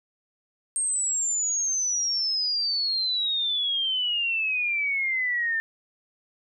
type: exponential sweep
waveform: sine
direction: down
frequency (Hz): 8580 to 1786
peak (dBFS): -23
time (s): 0.76-5.6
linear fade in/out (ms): 0
effects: none